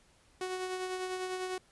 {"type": "tone with tremolo", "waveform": "sawtooth", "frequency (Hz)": 370, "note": "F#4", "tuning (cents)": 0, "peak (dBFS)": -29, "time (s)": [0.41, 1.58], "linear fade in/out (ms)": 2, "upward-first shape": "triangle", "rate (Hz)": 10, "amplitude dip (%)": 45, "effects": ["pink hiss -65 dBFS RMS until 1.71 s", "resampled to 24000 Hz"]}